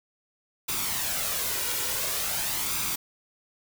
white noise with flanger, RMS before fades -29 dBFS, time 0.68-2.96 s, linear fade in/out 10 ms, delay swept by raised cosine 0.82 to 2.12 ms, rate 0.47 Hz, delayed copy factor +0.5, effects none

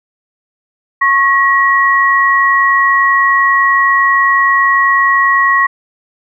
sine tone pair together, 1098 / 1904.9 Hz, C#6 / A#6, -17 / +37 cents, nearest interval minor seventh, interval 954 cents, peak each -10 dBFS, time 1.01-5.67 s, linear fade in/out 10 ms, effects none

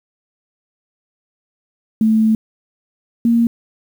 sine tone pair in turn, 220 / 233.1 Hz, A3 / A#3, 0 / 0 cents, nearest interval minor second, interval 100 cents, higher second, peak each -10 dBFS, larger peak neither, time 2.01-2.35 / 3.25-3.47 s, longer first, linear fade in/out 2 ms, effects 7-bit

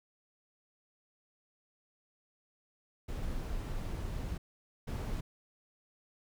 brown noise bursts at uneven times, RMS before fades -37 dBFS, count 2, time 3.08-4.38 / 4.87-5.21 s, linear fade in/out 10 ms, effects none

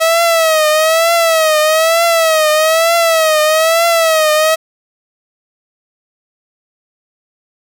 sawtooth tone with vibrato, 644 Hz, E5, 41 cents flat, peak -5 dBFS, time 0-4.56 s, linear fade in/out 20 ms, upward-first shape triangle, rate 1.1 Hz, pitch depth 100 cents each way, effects none

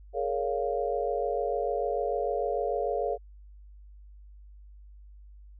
sine chord, Bb minor seventh, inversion third, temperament just, 419.5 / 466.2 / 559.4 / 699.2 Hz, Ab4 / Bb4 / Db5 / F5, +17 / 0 / +16 / +2 cents, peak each -32 dBFS, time 0.13-3.18 s, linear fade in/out 50 ms, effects added 50 Hz sine -47 dBFS peak until 5.59 s

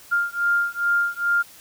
sine beating tone pair, 1400 / 1402.4 Hz, F6 / F6, +4 / +7 cents, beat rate 2.4 Hz, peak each -22 / -22 dBFS, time 0.11-1.43 s, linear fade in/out 20 ms, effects white hiss -47 dBFS RMS until 1.6 s

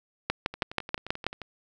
two click trains, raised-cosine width 0.3 ms, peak -9 / -22 dBFS, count 7 / 11, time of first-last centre 0.3-1.266 / 0.54-1.417 s, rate 6.21 / 11.4 Hz, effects none

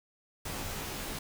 pink noise with comb filter, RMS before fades -38 dBFS, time 0.45-1.19 s, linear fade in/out 5 ms, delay 17 ms, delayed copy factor -1, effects none

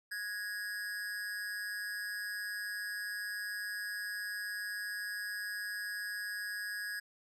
square tone with amplitude modulation, 1661.2 Hz, G#6, in tune, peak -35 dBFS, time 0.11-7 s, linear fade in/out 10 ms, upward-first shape sine, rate 201 Hz, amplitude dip 65%, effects resampled to 32000 Hz

